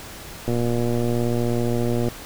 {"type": "click train", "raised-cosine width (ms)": 2, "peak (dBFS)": -11, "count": 192, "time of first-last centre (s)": [0.48, 2.085], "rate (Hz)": 119, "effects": ["pink hiss -38 dBFS RMS until 2.25 s"]}